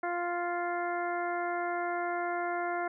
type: harmonic tone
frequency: 349.2 Hz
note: F4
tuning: in tune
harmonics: 1 / 2 / 3 / 4 / 5 / 6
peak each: -36 / -33 / -40 / -38 / -43 / -44 dBFS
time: 0.03-2.88 s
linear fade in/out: 5 ms
effects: none